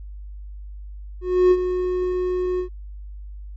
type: tone with ADSR envelope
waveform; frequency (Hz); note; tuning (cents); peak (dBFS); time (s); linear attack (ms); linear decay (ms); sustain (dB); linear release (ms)
triangle; 364; F#4; -28; -8; 1.21-2.69; 300; 52; -10; 99
effects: added 50 Hz sine -33 dBFS peak until 3.56 s + MP3 32 kbps